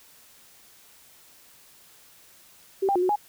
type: tone with pitch steps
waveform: sine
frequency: 387.7 / 794 / 357.4 / 368.3 / 831 Hz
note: G4 / G5 / F4 / F#4 / G#5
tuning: -19 / +22 / +40 / -8 / +1 cents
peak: -20 dBFS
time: 2.82-3.16 s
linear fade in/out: 10 ms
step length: 68 ms
effects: white hiss -54 dBFS RMS until 3.28 s